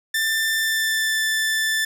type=tone with pitch glide; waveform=sawtooth; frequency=1781 to 1762.6 Hz; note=A6 to A6; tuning=+21 to +3 cents; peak=-16 dBFS; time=0.14-1.85 s; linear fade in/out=5 ms; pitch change=-18 cents; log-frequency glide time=0.55-1.2 s; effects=none